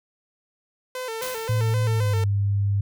sawtooth tone with vibrato, 478.1 Hz, A#4, 44 cents sharp, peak -25 dBFS, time 0.95-2.24 s, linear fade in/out 2 ms, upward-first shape square, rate 3.8 Hz, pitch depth 110 cents each way
white noise with exponential decay, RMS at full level -31 dBFS, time 1.22-1.87 s, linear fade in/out 2 ms, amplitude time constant 140 ms
sine tone with pitch glide, 111.3 to 100.31 Hz, A2 to G2, +20 to +40 cents, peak -19 dBFS, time 1.49-2.81 s, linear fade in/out 5 ms, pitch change -180 cents, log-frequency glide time 1.91-2.18 s
effects none

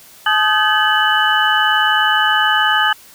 sine tone cluster, 860 / 1247 / 1545 / 1704 / 2980 Hz, A5 / D#6 / G6 / G#6 / F#7, -40 / +3 / -26 / +44 / +12 cents, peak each -18 dBFS, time 0.26-2.93 s, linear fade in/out 5 ms, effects white hiss -43 dBFS RMS until 3.14 s

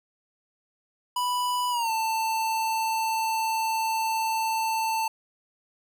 square tone with pitch glide, 987.8 to 890.3 Hz, B5 to A5, 0 to +20 cents, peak -25 dBFS, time 1.16-5.08 s, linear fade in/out 5 ms, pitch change -180 cents, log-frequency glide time 1.7-1.91 s, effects none

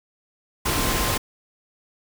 sine tone in noise, 1046.5 Hz, C6, in tune, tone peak -31 dBFS, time 0.65-1.18 s, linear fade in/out 10 ms, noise pink, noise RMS -23 dBFS, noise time 0.65-1.18 s, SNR -11 dB, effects none

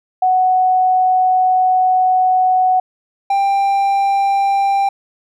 sine / triangle tone pair in turn, 742 / 791.1 Hz, F#5 / G5, +5 / +16 cents, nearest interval minor second, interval 111 cents, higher second, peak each -10 dBFS, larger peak neither, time 0.22-2.8 / 3.3-4.89 s, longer first, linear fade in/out 5 ms, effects none

